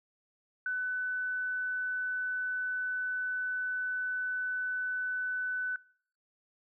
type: tone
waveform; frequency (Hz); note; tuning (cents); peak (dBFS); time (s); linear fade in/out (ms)
sine; 1500; F#6; +23; -30; 0.66-5.76; 2
effects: noise-tail reverb RT60 0.6 s tail -25 dB re dry